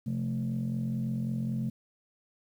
sine chord, F major, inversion second, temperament equal, 130.81 / 174.61 / 220 Hz, C3 / F3 / A3, 0 / 0 / 0 cents, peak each -31 / -36 / -31 dBFS, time 0.06-1.7 s, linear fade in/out 10 ms, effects tanh soft clip ceiling -24 dBFS + 10-bit

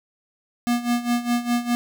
square tone with tremolo, 240 Hz, B3, 49 cents flat, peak -18 dBFS, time 0.67-1.75 s, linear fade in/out 0 ms, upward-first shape sine, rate 4.9 Hz, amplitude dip 80%, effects none

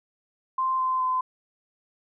sine tone with pitch steps, 1044 / 1034.4 / 1024.9 Hz, C6 / C6 / C6, -4 / -20 / -36 cents, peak -22 dBFS, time 0.58-1.21 s, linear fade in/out 5 ms, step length 210 ms, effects none

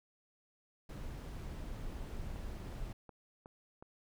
brown noise, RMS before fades -43 dBFS, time 0.89-2.93 s, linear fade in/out 5 ms
click train, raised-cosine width 1 ms, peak -37 dBFS, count 5, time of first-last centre 2.36-3.825 s, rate 2.73 Hz
effects none

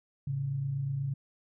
sine tone pair together, 110.38 / 138.59 Hz, A2 / C#3, +6 / 0 cents, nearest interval major third, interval 394 cents, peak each -39 / -30 dBFS, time 0.27-1.14 s, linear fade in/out 5 ms, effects none

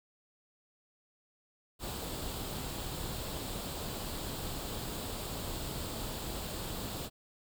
pink noise with comb filter, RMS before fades -39 dBFS, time 1.79-7.1 s, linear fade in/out 50 ms, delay 0.25 ms, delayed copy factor +0.5, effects none

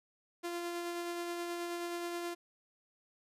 sawtooth tone with tremolo, 345.7 Hz, F4, 18 cents flat, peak -32 dBFS, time 0.43-2.35 s, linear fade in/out 20 ms, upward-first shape sine, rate 9.4 Hz, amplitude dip 25%, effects resampled to 32000 Hz

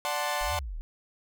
sawtooth chord, D dominant seventh, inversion none, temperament equal, 587.3 / 740 / 880 / 1046.5 Hz, D5 / F#5 / A5 / C6, 0 / 0 / 0 / 0 cents, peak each -30 dBFS, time 0.05-0.59 s, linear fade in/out 0 ms
sine exponential two-way sweep, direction up then down, 31.68 to 92.5 to 31.68 Hz, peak -33 dBFS, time 0.41-0.81 s, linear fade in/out 0 ms, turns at 0.54 s
effects none

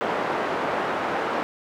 pink band-pass noise, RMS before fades -26 dBFS, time 0.01-1.43 s, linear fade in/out 0 ms, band 400 to 1400 Hz, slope 12 dB/octave, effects none

